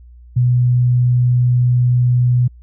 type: tone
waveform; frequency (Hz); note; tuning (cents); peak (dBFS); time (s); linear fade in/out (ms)
sine; 123.47; B2; 0; -10; 0.36-2.48; 10
effects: added 60 Hz sine -38 dBFS peak until 2.62 s